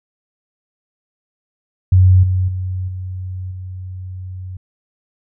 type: tone with level steps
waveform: sine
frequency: 92.5 Hz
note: F#2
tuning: in tune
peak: -6 / -13 / -19 / -23 / -26 dBFS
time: 1.92-4.57 s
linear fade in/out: 5 ms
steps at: 2.23 / 2.48 / 2.88 / 3.51 s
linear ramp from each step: 5 ms
effects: none